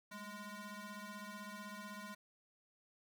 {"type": "ring-modulated tone", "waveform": "20% pulse", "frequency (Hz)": 415.3, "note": "G#4", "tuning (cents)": 0, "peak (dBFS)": -39, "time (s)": [0.11, 2.15], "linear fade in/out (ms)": 10, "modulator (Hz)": 615, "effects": []}